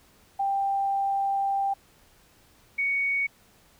sine tone pair in turn, 789 / 2232 Hz, G5 / C#7, +11 / +11 cents, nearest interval octave + tritone, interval 1800 cents, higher second, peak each -23 dBFS, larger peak neither, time 0.39-1.74 / 2.78-3.27 s, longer first, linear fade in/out 10 ms, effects pink hiss -59 dBFS RMS until 3.79 s

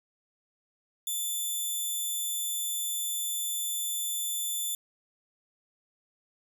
5% pulse tone, 3520 Hz, A7, in tune, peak -22 dBFS, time 1.07-4.75 s, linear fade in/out 2 ms, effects none

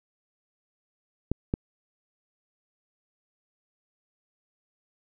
clicks, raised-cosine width 3 ms, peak -12 dBFS, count 2, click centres 1.316 / 1.539 s, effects none

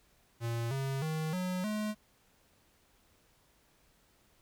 square tone with pitch steps, 116.54 / 135.42 / 157.37 / 182.87 / 212.5 Hz, A#2 / C#3 / D#3 / F#3 / G#3, 0 / -40 / +20 / -20 / +40 cents, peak -33 dBFS, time 0.4-1.95 s, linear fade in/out 50 ms, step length 310 ms, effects pink hiss -68 dBFS RMS until 4.41 s

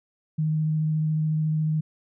sine tone with vibrato, 155.56 Hz, D#3, in tune, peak -21 dBFS, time 0.38-1.81 s, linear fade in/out 10 ms, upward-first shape sine, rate 14 Hz, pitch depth 11 cents each way, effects none

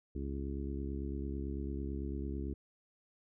harmonic tone, 69 Hz, C#2, 7 cents flat, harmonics 1 / 2 / 3 / 4 / 5 / 6, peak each -38 / -47 / -45 / -44 / -45 / -49 dBFS, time 0.15-2.54 s, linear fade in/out 5 ms, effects none

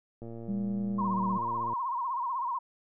click train, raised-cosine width 2 ms, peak -30 dBFS, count 175, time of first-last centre 0.22-1.733 s, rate 115 Hz
sine tone with pitch glide, 200 to 191.52 Hz, G3 to G3, +35 to -40 cents, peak -29 dBFS, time 0.48-1.38 s, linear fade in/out 10 ms, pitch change -75 cents, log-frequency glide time 1.03-1.1 s
sine tone with vibrato, 1008 Hz, B5, 35 cents sharp, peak -29 dBFS, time 0.98-2.59 s, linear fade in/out 10 ms, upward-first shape sine, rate 16 Hz, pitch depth 130 cents each way
effects none

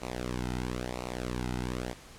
sawtooth tone with flanger, 61.74 Hz, B1, in tune, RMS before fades -35 dBFS, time 0.01-1.94 s, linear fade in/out 20 ms, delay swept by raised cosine 0.59 to 1.79 ms, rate 0.99 Hz, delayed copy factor -0.9, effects pink hiss -51 dBFS RMS until 2.18 s + low-pass 10000 Hz 12 dB/octave

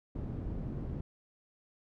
white low-pass noise, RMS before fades -38 dBFS, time 0.15-1.01 s, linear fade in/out 5 ms, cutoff 170 Hz, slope 12 dB/octave, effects none

